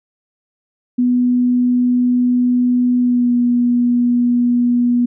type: tone with pitch glide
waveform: sine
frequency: 246.9 to 242.5 Hz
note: B3 to B3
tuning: 0 to -31 cents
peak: -11 dBFS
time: 0.98-5.06 s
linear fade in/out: 10 ms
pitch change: -31 cents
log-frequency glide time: 2.99-3.33 s
effects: none